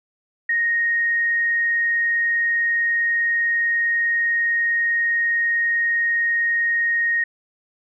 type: tone with vibrato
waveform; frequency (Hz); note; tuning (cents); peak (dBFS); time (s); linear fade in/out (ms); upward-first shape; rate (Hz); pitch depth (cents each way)
sine; 1864.7; A#6; 0; -17; 0.49-7.24; 5; triangle; 20; 11
effects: none